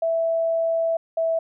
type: tone pair in turn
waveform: sine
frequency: 659.3 / 655.5 Hz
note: E5 / E5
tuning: 0 / -10 cents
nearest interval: unison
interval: 10 cents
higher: first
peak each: -19 dBFS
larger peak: neither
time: 0.02-0.97 / 1.17-1.39 s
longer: first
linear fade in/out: 5 ms
effects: none